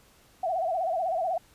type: tone with vibrato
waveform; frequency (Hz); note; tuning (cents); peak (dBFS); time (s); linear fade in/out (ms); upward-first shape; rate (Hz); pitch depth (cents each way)
sine; 702; F5; +9; -25; 0.43-1.38; 5; sine; 16; 150
effects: pink hiss -59 dBFS RMS until 1.54 s + resampled to 32000 Hz